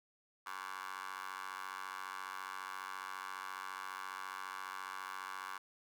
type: tone with high-pass filter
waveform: 15% pulse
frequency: 94.6 Hz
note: F#2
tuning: 39 cents sharp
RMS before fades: -45 dBFS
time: 0.46-5.58 s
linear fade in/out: 5 ms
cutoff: 1200 Hz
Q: 8.4
effects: none